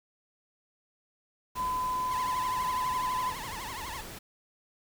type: noise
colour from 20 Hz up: pink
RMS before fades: -43 dBFS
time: 1.55-4.19 s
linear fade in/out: 10 ms
type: tone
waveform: sine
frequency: 1011 Hz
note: B5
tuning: 40 cents sharp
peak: -28 dBFS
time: 1.55-3.34 s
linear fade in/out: 50 ms
type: tone with vibrato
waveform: sawtooth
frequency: 970 Hz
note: B5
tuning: 31 cents flat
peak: -34 dBFS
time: 2.1-4.02 s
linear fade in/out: 20 ms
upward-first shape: triangle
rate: 12 Hz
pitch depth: 250 cents each way
effects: none

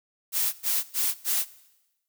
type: noise bursts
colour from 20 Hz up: blue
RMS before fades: -25 dBFS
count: 4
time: 0.32-1.451 s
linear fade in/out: 50 ms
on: 210 ms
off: 97 ms
effects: noise-tail reverb RT60 1.0 s tail -19 dB re dry

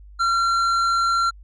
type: tone with tanh clipping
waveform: sine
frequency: 1368 Hz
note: F6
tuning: 36 cents flat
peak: -19 dBFS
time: 0.19-1.31 s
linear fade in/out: 20 ms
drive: 12 dB
effects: added 50 Hz sine -41 dBFS peak until 1.43 s + low-pass 8000 Hz 12 dB/octave

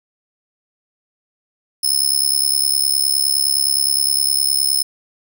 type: tone with amplitude modulation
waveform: 20% pulse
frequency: 5210 Hz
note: E8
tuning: 21 cents flat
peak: -5 dBFS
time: 1.83-4.83 s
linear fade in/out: 10 ms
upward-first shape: sine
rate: 69.7 Hz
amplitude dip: 100%
effects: none

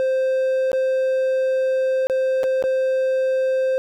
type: tone with dropouts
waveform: triangle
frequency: 523.3 Hz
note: C5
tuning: in tune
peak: -15 dBFS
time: 0-3.78 s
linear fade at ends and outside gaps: 0 ms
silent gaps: 0.717-0.731 / 2.07-2.098 / 2.433-2.439 / 2.625-2.639 s
effects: none

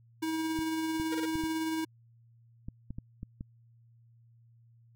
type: tone with tremolo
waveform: square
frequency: 320 Hz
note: D#4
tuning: 49 cents sharp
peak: -30 dBFS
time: 0.22-1.85 s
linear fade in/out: 10 ms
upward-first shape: sine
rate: 18 Hz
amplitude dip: 25%
type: clicks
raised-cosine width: 5 ms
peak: -27 dBFS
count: 9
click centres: 0.59 / 0.999 / 1.355 / 1.438 / 2.685 / 2.906 / 2.985 / 3.231 / 3.409 s
type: tone bursts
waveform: sawtooth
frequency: 471.4 Hz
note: A#4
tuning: 19 cents sharp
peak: -31 dBFS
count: 3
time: 1.12-1.256 s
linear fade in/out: 5 ms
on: 28 ms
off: 26 ms
effects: added 116 Hz sine -58 dBFS peak until 4.95 s

